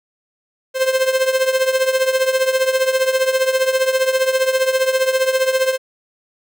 45% pulse tone with tremolo, 523.3 Hz, C5, in tune, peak -11 dBFS, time 0.74-5.78 s, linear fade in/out 50 ms, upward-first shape triangle, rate 15 Hz, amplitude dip 80%, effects none

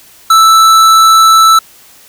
sine tone with hard clipping, 1319 Hz, E6, 1 cent sharp, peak -4 dBFS, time 0.3-1.59 s, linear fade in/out 5 ms, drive 15 dB, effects white hiss -40 dBFS RMS until 2.08 s

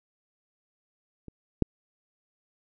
clicks, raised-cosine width 3 ms, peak -29 / -8 dBFS, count 2, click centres 1.283 / 1.623 s, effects none

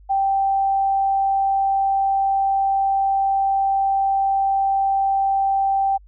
sine tone, 782 Hz, G5, 4 cents flat, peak -16 dBFS, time 0.09-5.98 s, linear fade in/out 20 ms, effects added 49 Hz sine -44 dBFS peak until 6.07 s

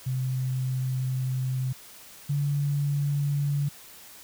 sine tone pair in turn, 129.4 / 143.29 Hz, C3 / D3, -19 / -42 cents, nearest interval major second, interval 177 cents, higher second, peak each -25 / -23 dBFS, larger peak second, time 0.06-1.73 / 2.29-3.69 s, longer first, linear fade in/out 10 ms, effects white hiss -48 dBFS RMS until 4.23 s

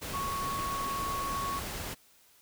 sine tone in noise, 1108.7 Hz, C#6, in tune, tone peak -32 dBFS, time 0.13-1.6 s, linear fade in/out 20 ms, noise pink, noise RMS -38 dBFS, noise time 0.01-1.95 s, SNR +3 dB, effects white hiss -62 dBFS RMS until 2.41 s

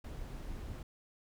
brown noise, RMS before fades -43 dBFS, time 0.04-0.83 s, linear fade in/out 5 ms, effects none

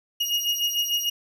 35% pulse beating tone pair, 2866 / 2872.7 Hz, F7 / F7, +44 / +48 cents, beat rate 6.7 Hz, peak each -24 dBFS, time 0.2-1.1 s, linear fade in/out 10 ms, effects none

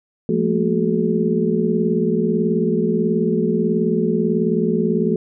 sine tone cluster, 171.7 / 213.1 / 231.5 / 370.8 / 430.4 Hz, F3 / G#3 / A#3 / F#4 / A4, -29 / +45 / -12 / +4 / -38 cents, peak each -22 dBFS, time 0.29-5.16 s, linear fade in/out 2 ms, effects none

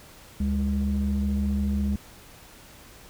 triangle ring-modulated tone, 65.41 Hz, C2, in tune, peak -16 dBFS, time 0.4-1.96 s, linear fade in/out 5 ms, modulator 138 Hz, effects tanh soft clip ceiling -17 dBFS + pink hiss -49 dBFS RMS until 3.09 s

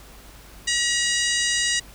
harmonic tone with a mistuned harmonic, 957 Hz, A#5, 45 cents sharp, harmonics 2 / 3 / 4 / 5 / 6 / 7 / 8 / 9, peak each -25 / -27 / -28 / -29 / -30 / -30 / -31 / -32 dBFS, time 0.67-1.8 s, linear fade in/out 10 ms, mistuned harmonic 6, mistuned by +32 cents, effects added 50 Hz sine -47 dBFS peak until 1.94 s + pink hiss -47 dBFS RMS until 1.94 s

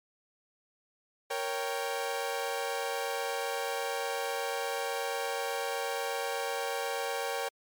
sawtooth chord, G diminished, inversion first, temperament equal, 466.2 / 554.4 / 784 Hz, Bb4 / Db5 / G5, 0 / 0 / 0 cents, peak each -32 dBFS, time 1.3-7.49 s, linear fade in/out 10 ms, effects MP3 96 kbps

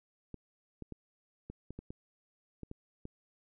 clicks, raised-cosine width 3 ms, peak -30 dBFS, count 10, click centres 0.343 / 0.823 / 0.923 / 1.5 / 1.706 / 1.79 / 1.905 / 2.633 / 2.714 / 3.054 s, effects none

